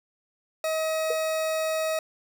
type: tone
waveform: 40% pulse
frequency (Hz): 635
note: D#5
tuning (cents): +35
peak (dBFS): -24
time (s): 0.64-1.99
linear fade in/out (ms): 2
type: tone with exponential decay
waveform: sine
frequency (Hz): 485.7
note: B4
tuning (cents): -29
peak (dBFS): -22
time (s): 1.1-1.18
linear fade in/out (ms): 5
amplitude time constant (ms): 16
effects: none